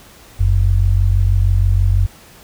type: tone pair together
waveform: sine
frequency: 46.25 / 92.5 Hz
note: F#1 / F#2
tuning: 0 / 0 cents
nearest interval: octave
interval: 1200 cents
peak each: -13 dBFS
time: 0.39-2.07 s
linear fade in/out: 20 ms
effects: pink hiss -43 dBFS RMS until 2.43 s